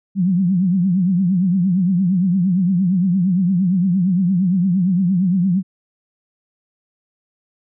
sine tone with vibrato, 183.4 Hz, F#3, 15 cents flat, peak -13 dBFS, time 0.15-5.63 s, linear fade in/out 50 ms, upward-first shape triangle, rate 8.7 Hz, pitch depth 160 cents each way, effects none

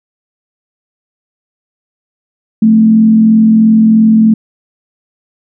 sine tone with frequency modulation, 220 Hz, A3, in tune, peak -3 dBFS, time 2.62-4.34 s, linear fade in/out 5 ms, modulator 43 Hz, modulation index 0.33, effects none

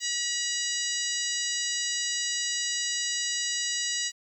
harmonic tone, 965 Hz, B5, 40 cents flat, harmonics 2 / 3 / 4 / 5 / 6 / 7 / 8, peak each -35 / -35 / -35 / -35 / -35 / -35 / -35 dBFS, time 0-4.12 s, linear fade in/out 50 ms, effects 10-bit

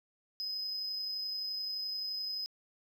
sine tone with amplitude modulation, 5050 Hz, D#8, 25 cents sharp, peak -31 dBFS, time 0.4-2.46 s, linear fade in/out 0 ms, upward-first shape sine, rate 31.6 Hz, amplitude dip 35%, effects tanh soft clip ceiling -33 dBFS + 11-bit

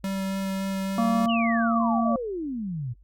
square tone with vibrato, 193.2 Hz, G3, 25 cents flat, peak -27 dBFS, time 0.04-1.26 s, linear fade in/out 2 ms, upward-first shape sine, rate 3.6 Hz, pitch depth 8 cents each way
harmonic tone, 229.9 Hz, A#3, 24 cents flat, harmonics 1 / 3 / 5, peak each -22 / -27 / -29 dBFS, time 0.98-2.16 s, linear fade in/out 2 ms
sine exponential sweep, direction down, 3054 to 113.5 Hz, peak -28 dBFS, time 1.28-2.94 s, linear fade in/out 20 ms
effects added 49 Hz sine -51 dBFS peak until 3.03 s + Opus 48 kbps

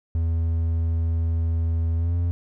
triangle tone with pitch glide, 82.41 to 86.06 Hz, E2 to F2, 0 to -25 cents, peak -18 dBFS, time 0.15-2.31 s, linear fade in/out 0 ms, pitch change +75 cents, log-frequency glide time 1.96-2.15 s, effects none

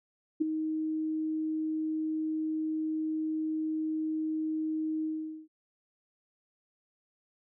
sine tone with ADSR envelope, 313.7 Hz, D#4, 14 cents sharp, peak -21 dBFS, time 0.4-5.48 s, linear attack 17 ms, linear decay 10 ms, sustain -8 dB, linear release 440 ms, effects none

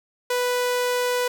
sawtooth tone, 493.9 Hz, B4, in tune, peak -17 dBFS, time 0.3-1.28 s, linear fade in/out 5 ms, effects none

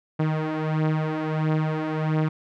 sawtooth beating tone pair, 155 / 156.5 Hz, D#3 / D#3, -6 / +10 cents, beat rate 1.5 Hz, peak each -23 / -20 dBFS, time 0.19-2.29 s, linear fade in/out 10 ms, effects low-pass 2000 Hz 12 dB/octave

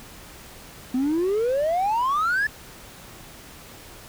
triangle exponential sweep, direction up, 246.9 to 1760 Hz, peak -17 dBFS, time 0.94-2.47 s, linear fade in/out 5 ms, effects tanh soft clip ceiling -15 dBFS + pink hiss -44 dBFS RMS until 4.08 s

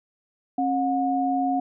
sine tone pair together, 270.5 / 724 Hz, C#4 / F#5, -42 / -38 cents, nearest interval octave + perfect fourth, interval 1704 cents, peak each -24 / -23 dBFS, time 0.58-1.6 s, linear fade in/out 5 ms, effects none

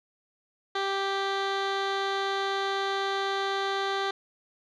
15% pulse tone with low-pass filter, 392 Hz, G4, in tune, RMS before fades -29 dBFS, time 0.75-4.11 s, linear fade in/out 5 ms, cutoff 3600 Hz, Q 1.8, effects none

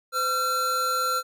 square tone pair together, 510.9 / 1364 Hz, C5 / F6, -41 / -41 cents, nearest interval octave + perfect fourth, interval 1700 cents, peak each -33 / -24 dBFS, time 0.12-1.23 s, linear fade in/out 50 ms, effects none

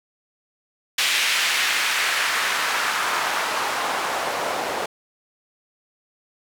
white noise with band-pass filter sweep, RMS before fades -23 dBFS, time 0.98-4.86 s, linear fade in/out 5 ms, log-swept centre 2600 to 630 Hz, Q 1.3, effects none

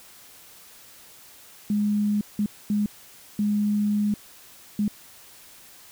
sine tone bursts at uneven times, 207.7 Hz, G#3, in tune, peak -20 dBFS, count 5, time 1.7-2.21 / 2.39-2.46 / 2.7-2.86 / 3.39-4.14 / 4.79-4.88 s, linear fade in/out 2 ms, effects white hiss -49 dBFS RMS until 5.91 s

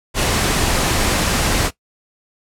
pink noise, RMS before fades -17 dBFS, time 0.14-1.71 s, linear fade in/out 50 ms, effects noise-tail reverb RT60 0.1 s tail -18 dB re dry + low-pass 11000 Hz 12 dB/octave

